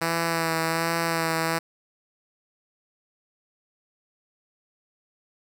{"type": "tone with vibrato", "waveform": "5% pulse", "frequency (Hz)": 164.81, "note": "E3", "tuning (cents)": 0, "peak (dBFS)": -12, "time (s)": [0.01, 1.59], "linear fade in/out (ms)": 10, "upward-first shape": "sine", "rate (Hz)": 1.3, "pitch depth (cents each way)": 23, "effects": []}